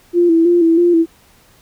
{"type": "tone with vibrato", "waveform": "sine", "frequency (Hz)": 338.7, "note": "E4", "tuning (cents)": 47, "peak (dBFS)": -8, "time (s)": [0.13, 1.06], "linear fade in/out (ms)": 50, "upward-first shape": "square", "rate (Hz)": 3.1, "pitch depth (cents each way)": 47, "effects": ["pink hiss -50 dBFS RMS until 1.61 s"]}